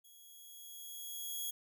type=tone with level ramp; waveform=5% pulse; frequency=3322 Hz; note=G#7; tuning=in tune; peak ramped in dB=-50 to -28 dBFS; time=0.04-1.51 s; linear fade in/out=10 ms; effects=none